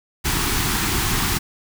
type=band-stop noise; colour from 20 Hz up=pink; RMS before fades=-21 dBFS; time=0.24-1.39 s; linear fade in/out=20 ms; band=400 to 780 Hz; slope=48 dB/octave; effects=none